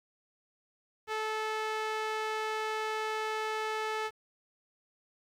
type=tone with band-pass filter; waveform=sawtooth; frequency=435.1 Hz; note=A4; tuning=19 cents flat; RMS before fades=-34 dBFS; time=1.07-4.11 s; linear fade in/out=50 ms; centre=1500 Hz; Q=0.65; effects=10-bit